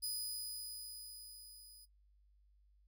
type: tone with level ramp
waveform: 20% pulse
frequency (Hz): 4978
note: D#8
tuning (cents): 0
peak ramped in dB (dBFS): -31 to -51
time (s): 0.02-1.86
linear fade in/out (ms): 20
effects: noise-tail reverb RT60 0.1 s tail -19 dB re dry + added 50 Hz sine -66 dBFS peak until 2.87 s